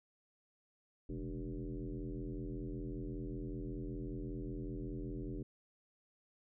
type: tone with frequency modulation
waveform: sine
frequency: 123.47 Hz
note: B2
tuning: in tune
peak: -39 dBFS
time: 1.09-5.43 s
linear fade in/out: 5 ms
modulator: 85.2 Hz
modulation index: 3.2
effects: none